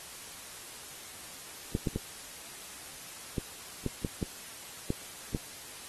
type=clicks; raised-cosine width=3 ms; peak=-17 dBFS; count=9; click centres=1.751 / 1.872 / 1.96 / 3.382 / 3.863 / 4.048 / 4.228 / 4.904 / 5.348 s; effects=white hiss -46 dBFS RMS until 5.88 s + AAC 32 kbps